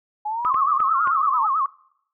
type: linear two-way sweep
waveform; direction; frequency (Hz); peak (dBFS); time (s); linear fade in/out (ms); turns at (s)
sine; up then down; 830 to 1440 to 830; -23; 0.25-1.47; 10; 1.08
type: clicks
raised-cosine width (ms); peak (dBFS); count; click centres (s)
0.5; -19; 4; 0.449 / 0.544 / 0.803 / 1.074
type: tone with vibrato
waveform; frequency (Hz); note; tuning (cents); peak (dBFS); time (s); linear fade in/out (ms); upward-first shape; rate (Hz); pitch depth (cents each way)
sine; 1174.7; D6; 0; -18; 0.45-1.66; 2; sine; 9.1; 180
effects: noise-tail reverb RT60 0.7 s tail -22 dB re dry